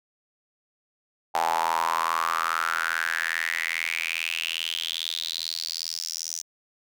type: tone with high-pass filter sweep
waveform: square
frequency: 41.2 Hz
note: E1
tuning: in tune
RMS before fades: -28 dBFS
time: 1.34-6.42 s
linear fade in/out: 10 ms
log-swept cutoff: 800 to 6100 Hz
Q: 6.7
effects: none